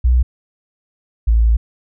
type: tone pair in turn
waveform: sine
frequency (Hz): 61.74 / 56.1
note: B1 / A1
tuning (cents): 0 / +34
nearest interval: major second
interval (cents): 166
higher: first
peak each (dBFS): -9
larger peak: neither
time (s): 0.04-0.23 / 1.27-1.57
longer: second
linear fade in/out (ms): 10
effects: none